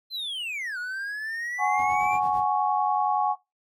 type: linear two-way sweep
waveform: triangle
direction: down then up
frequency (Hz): 4163 to 1435 to 2398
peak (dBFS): -28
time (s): 0.1-2.2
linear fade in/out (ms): 50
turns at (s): 0.78
type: chord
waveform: sine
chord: F# suspended second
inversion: none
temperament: equal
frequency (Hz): 740 / 830.6 / 1108.7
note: F#5 / G#5 / C#6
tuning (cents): 0 / 0 / 0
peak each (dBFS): -26 / -24 / -27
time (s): 1.58-3.36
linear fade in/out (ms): 50
type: noise with tremolo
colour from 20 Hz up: brown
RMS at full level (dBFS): -37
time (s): 1.78-2.44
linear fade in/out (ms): 2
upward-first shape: sine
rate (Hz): 8.9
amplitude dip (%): 75
effects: noise-tail reverb RT60 0.2 s tail -20 dB re dry + high-pass 100 Hz 12 dB/octave